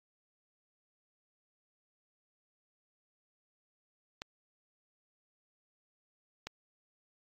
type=clicks; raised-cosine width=0.2 ms; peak=-22 dBFS; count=2; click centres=4.219 / 6.47 s; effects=AAC 64 kbps